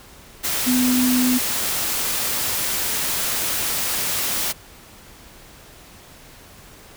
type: tone in noise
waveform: sine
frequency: 251.1 Hz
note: B3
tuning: 29 cents sharp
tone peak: -16 dBFS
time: 0.66-1.39 s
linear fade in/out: 20 ms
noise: white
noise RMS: -23 dBFS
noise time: 0.43-4.53 s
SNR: +4 dB
effects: pink hiss -45 dBFS RMS until 6.96 s